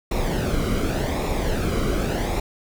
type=noise with flanger; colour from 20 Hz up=brown; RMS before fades=-23 dBFS; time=0.11-2.4 s; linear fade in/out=5 ms; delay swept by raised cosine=0.64 to 1.16 ms; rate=0.87 Hz; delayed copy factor=-0.6; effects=none